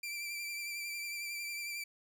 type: tone with vibrato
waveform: sawtooth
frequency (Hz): 2349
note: D7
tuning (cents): 0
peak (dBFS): -35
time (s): 0.03-1.84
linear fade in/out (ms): 5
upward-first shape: sine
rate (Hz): 11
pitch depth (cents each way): 28
effects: none